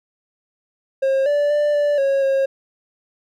triangle tone with pitch steps, 537 / 582 / 590 / 584 / 548 / 541 Hz, C5 / D5 / D5 / D5 / C#5 / C#5, +45 / -16 / +8 / -10 / -20 / -42 cents, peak -13 dBFS, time 1.02-2.46 s, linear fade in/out 10 ms, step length 240 ms, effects none

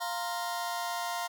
sawtooth chord, F suspended fourth, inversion none, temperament just, 698.5 / 931.3 / 1047.7 Hz, F5 / Bb5 / C6, 0 / -2 / +2 cents, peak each -31 / -33 / -34 dBFS, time 0-1.28 s, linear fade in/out 20 ms, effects none

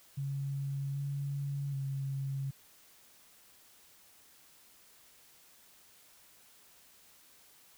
sine tone with pitch steps, 138.5 / 140.5 / 136.5 Hz, C#3 / C#3 / C#3, -1 / +24 / -26 cents, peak -33 dBFS, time 0.17-2.51 s, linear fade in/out 10 ms, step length 780 ms, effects white hiss -61 dBFS RMS until 7.77 s

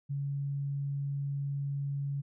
sine tone, 140.5 Hz, C#3, 24 cents sharp, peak -31 dBFS, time 0.09-2.22 s, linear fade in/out 20 ms, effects none

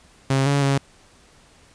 sawtooth tone with pitch steps, 134.9 / 141.4 / 138.1 Hz, C#3 / C#3 / C#3, -47 / +35 / -6 cents, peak -13 dBFS, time 0.3-0.78 s, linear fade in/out 5 ms, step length 160 ms, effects pink hiss -53 dBFS RMS until 1.74 s + resampled to 22050 Hz

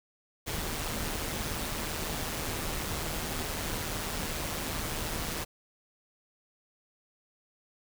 pink noise with amplitude modulation, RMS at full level -32 dBFS, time 0.46-5.45 s, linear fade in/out 20 ms, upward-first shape sine, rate 156 Hz, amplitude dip 50%, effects none

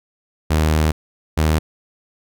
sawtooth tone pair in turn, 77.78 / 78.1 Hz, D#2 / D#2, 0 / +7 cents, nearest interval unison, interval 7 cents, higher second, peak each -10 dBFS, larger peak neither, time 0.5-0.92 / 1.37-1.59 s, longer first, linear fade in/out 10 ms, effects none

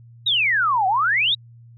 sine exponential two-way sweep, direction down then up, 3900 to 726 to 3900 Hz, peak -16 dBFS, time 0.26-1.35 s, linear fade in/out 10 ms, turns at 0.87 s, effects added 117 Hz sine -43 dBFS peak until 1.77 s

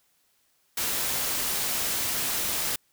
white noise, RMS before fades -28 dBFS, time 0.77-2.76 s, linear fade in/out 5 ms, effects white hiss -68 dBFS RMS until 2.92 s

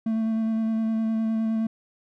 triangle tone with vibrato, 222.5 Hz, A3, 20 cents sharp, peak -20 dBFS, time 0.06-1.67 s, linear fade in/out 5 ms, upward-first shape square, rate 9.7 Hz, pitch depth 11 cents each way, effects none

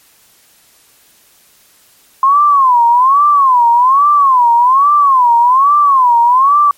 sine tone with vibrato, 1050 Hz, C6, 6 cents sharp, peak -5 dBFS, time 2.23-6.71 s, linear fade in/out 2 ms, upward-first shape sine, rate 1.2 Hz, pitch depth 200 cents each way, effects white hiss -48 dBFS RMS until 6.77 s + MP3 64 kbps

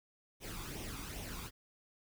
pink noise with flanger, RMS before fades -44 dBFS, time 0.4-1.51 s, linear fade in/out 50 ms, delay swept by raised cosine 0.33 to 0.87 ms, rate 2.5 Hz, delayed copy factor +0.6, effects none

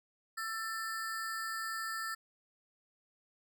square ring-modulated tone, 1554 Hz, G6, 16 cents flat, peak -34 dBFS, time 0.37-2.15 s, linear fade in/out 10 ms, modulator 221 Hz, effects none

